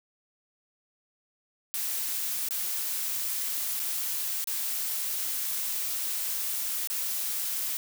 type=noise with dropouts; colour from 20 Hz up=blue; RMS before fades=-31 dBFS; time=1.74-7.77 s; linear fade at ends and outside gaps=0 ms; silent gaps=2.487-2.508 / 3.794-3.799 / 4.442-4.473 / 6.873-6.9 s; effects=none